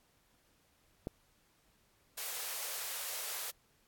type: click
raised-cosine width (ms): 2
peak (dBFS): -24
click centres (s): 1.071
type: high-pass noise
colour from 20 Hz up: white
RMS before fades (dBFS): -40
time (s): 2.17-3.51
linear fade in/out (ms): 10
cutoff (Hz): 430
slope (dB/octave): 48
effects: pink hiss -71 dBFS RMS until 3.87 s + AAC 64 kbps